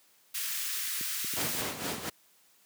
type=high-pass noise; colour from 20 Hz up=white; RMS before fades=-34 dBFS; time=0.34-1.62 s; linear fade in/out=10 ms; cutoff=1400 Hz; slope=24 dB/octave
type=clicks; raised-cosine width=3 ms; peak=-29 dBFS; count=7; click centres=1.011 / 1.246 / 1.338 / 1.462 / 1.549 / 1.82 / 1.983 s
type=noise with tremolo; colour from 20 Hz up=pink; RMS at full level=-32 dBFS; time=1.36-2.1 s; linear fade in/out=10 ms; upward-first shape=sine; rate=4.3 Hz; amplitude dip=65%
effects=white hiss -64 dBFS RMS until 2.65 s + high-pass 150 Hz 12 dB/octave